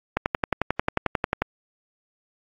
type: click train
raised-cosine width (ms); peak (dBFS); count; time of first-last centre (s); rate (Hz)
0.5; -6; 15; 0.17-1.42; 11.2
effects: AAC 32 kbps